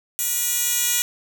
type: tone with high-pass filter sweep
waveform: 10% pulse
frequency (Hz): 482.4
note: B4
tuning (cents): -41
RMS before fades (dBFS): -22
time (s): 0.19-1.02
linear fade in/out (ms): 0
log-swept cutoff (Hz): 8400 to 5000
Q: 0.74
effects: none